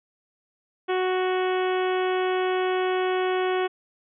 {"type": "harmonic tone", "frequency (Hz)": 370, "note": "F#4", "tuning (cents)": 0, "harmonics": [1, 2, 3, 4, 5, 6, 7, 8, 9], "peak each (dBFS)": [-23, -29, -33, -35, -37, -39, -40, -41, -42], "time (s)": [0.88, 3.68], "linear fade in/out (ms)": 20, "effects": []}